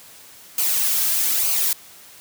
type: noise with flanger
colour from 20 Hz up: blue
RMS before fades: -20 dBFS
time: 0.58-1.73 s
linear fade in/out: 2 ms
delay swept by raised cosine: 0.54 to 2.84 ms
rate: 1.1 Hz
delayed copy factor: -0.55
effects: white hiss -45 dBFS RMS until 2.2 s + high-pass 60 Hz 12 dB/octave